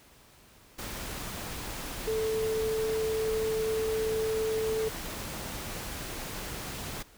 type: tone in noise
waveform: sine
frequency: 440 Hz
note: A4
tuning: in tune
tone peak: -27 dBFS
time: 2.07-4.89 s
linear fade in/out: 10 ms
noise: pink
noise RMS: -38 dBFS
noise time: 0.78-7.03 s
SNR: +8 dB
effects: pink hiss -57 dBFS RMS until 7.17 s